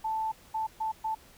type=tone bursts at uneven times; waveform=sine; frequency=880 Hz; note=A5; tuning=in tune; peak=-28 dBFS; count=4; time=0.04-0.32 / 0.54-0.67 / 0.8-0.92 / 1.04-1.15 s; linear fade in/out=10 ms; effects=pink hiss -56 dBFS RMS until 1.37 s